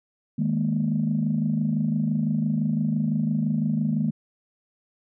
sine chord, D# suspended fourth, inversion none, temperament just, 155.56 / 207.4 / 233.3 Hz, D#3 / G#3 / A#3, 0 / -2 / +2 cents, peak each -25 dBFS, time 0.38-4.11 s, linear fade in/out 10 ms, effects tanh soft clip ceiling -13 dBFS

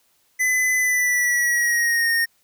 square tone with pitch glide, 2013 to 1845.9 Hz, B6 to A#6, +33 to -18 cents, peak -18 dBFS, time 0.39-2.26 s, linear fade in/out 20 ms, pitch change -151 cents, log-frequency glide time 0.78-2.12 s, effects white hiss -63 dBFS RMS until 2.43 s

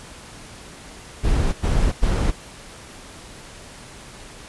brown noise bursts, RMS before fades -18 dBFS, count 3, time 1.23-2.316 s, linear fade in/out 20 ms, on 300 ms, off 93 ms, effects pink hiss -41 dBFS RMS until 4.48 s + resampled to 24000 Hz

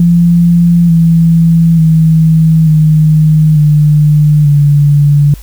sine tone with pitch steps, 171.5 / 165.85 / 160.39 / 155.1 / 149.99 / 145.05 Hz, F3 / E3 / E3 / D#3 / D3 / D3, -31 / +11 / -47 / -5 / +37 / -21 cents, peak -3 dBFS, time 0-5.34 s, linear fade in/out 2 ms, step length 890 ms, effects added 50 Hz sine -26 dBFS peak until 5.42 s + white hiss -39 dBFS RMS until 5.42 s

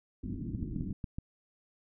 white low-pass noise, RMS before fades -38 dBFS, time 0.23-0.93 s, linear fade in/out 5 ms, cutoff 300 Hz, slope 48 dB/octave
clicks, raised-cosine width 5 ms, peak -24 dBFS, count 7, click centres 0.549 / 0.629 / 0.761 / 0.809 / 0.907 / 1.042 / 1.185 s
effects none

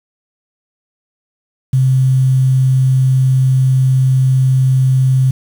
sine tone with quantisation, 130.81 Hz, C3, in tune, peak -8 dBFS, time 1.73-5.31 s, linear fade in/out 5 ms, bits 6, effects none

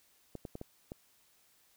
clicks, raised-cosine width 2 ms, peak -28 dBFS, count 5, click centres 0.353 / 0.452 / 0.554 / 0.614 / 0.919 s, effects white hiss -68 dBFS RMS until 1.76 s

